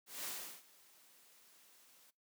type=noise with ADSR envelope; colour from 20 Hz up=white; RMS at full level=-42 dBFS; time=0.06-2.11 s; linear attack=190 ms; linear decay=370 ms; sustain=-23 dB; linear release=14 ms; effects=noise-tail reverb RT60 0.2 s tail -21 dB re dry + high-pass 200 Hz 12 dB/octave